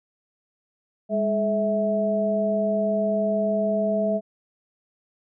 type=tone cluster; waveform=sine; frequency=204.5 / 425.6 / 652 Hz; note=G#3 / G#4 / E5; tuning=-26 / +42 / -19 cents; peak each=-25 / -30 / -22 dBFS; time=1.09-4.21 s; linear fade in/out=50 ms; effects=none